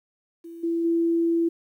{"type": "tone with level steps", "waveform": "sine", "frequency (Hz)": 334.8, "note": "E4", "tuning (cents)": 27, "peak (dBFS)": [-37, -22, -19], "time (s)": [0.44, 1.49], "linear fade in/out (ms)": 10, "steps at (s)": [0.63, 0.84], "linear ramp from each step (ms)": 10, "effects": ["10-bit"]}